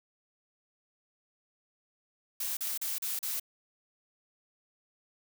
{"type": "noise bursts", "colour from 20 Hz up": "blue", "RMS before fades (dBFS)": -34, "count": 5, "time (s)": [2.4, 3.398], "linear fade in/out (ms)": 5, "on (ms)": 170, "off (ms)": 37, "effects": []}